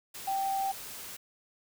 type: tone in noise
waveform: sine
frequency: 780 Hz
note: G5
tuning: 9 cents flat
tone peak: -28 dBFS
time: 0.27-0.72 s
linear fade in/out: 10 ms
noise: white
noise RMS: -43 dBFS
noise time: 0.14-1.17 s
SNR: +12 dB
effects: none